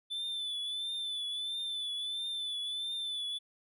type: tone with vibrato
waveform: triangle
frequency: 3508 Hz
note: A7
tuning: 6 cents flat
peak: -33 dBFS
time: 0.1-3.39 s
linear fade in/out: 20 ms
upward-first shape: triangle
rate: 1.5 Hz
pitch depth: 57 cents each way
effects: none